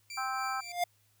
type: tone with tremolo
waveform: 20% pulse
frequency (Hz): 2348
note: D7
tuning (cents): -1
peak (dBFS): -34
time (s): 0.1-0.72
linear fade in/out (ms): 2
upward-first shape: triangle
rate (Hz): 3.5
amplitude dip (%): 50
type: harmonic tone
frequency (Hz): 261.5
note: C4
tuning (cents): -1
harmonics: 3 / 4 / 5 / 6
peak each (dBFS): -36 / -41 / -35 / -41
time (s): 0.17-0.61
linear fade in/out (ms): 10
type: tone with exponential growth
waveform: square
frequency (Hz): 704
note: F5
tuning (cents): +14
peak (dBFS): -25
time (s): 0.61-0.84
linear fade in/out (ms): 5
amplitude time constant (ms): 49
effects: added 104 Hz sine -70 dBFS peak until 1.2 s + white hiss -70 dBFS RMS until 1.2 s